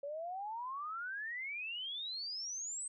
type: exponential sweep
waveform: sine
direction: up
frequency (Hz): 554.4 to 8372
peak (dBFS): -39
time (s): 0.03-2.88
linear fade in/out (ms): 5
effects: none